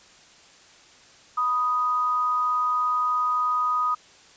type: tone pair together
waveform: sine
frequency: 987.8 / 1244.6 Hz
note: B5 / D#6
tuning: 0 / 0 cents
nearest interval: major third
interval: 400 cents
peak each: -30 / -21 dBFS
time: 1.37-3.95 s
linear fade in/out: 10 ms
effects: white hiss -52 dBFS RMS until 4.36 s + resampled to 16000 Hz